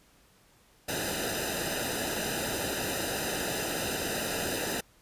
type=noise with comb filter; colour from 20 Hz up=pink; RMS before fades=-32 dBFS; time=0.88-4.81 s; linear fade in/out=10 ms; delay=0.9 ms; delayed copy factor=-0.85; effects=pink hiss -62 dBFS RMS until 5.01 s + resampled to 32000 Hz